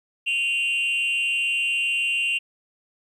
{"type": "tone with frequency modulation", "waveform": "sine", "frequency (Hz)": 2767, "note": "F7", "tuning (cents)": -17, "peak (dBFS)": -18, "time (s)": [0.26, 2.39], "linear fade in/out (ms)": 20, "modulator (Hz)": 268, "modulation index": 0.56, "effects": ["tanh soft clip ceiling -20 dBFS", "10-bit"]}